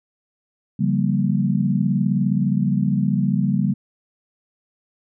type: chord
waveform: sine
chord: G half-diminished seventh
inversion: second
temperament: just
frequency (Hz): 141.12 / 176.4 / 196 / 235.2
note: Db3 / F3 / G3 / Bb3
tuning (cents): +31 / +18 / 0 / +16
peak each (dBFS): -22 / -24 / -20 / -24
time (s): 0.79-3.74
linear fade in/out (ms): 10
effects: none